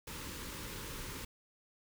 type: band-stop noise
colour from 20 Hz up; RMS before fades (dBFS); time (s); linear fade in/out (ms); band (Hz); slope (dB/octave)
pink; -44; 0.07-1.25; 5; 570 to 850; 96
effects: none